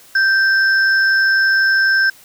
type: tone pair together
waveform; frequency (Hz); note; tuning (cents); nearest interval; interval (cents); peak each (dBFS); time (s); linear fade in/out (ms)
sine; 1568 / 5274; G6 / E8; 0 / 0; octave + major sixth; 2100; -11 / -23; 0.15-2.1; 5
effects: white hiss -45 dBFS RMS until 2.24 s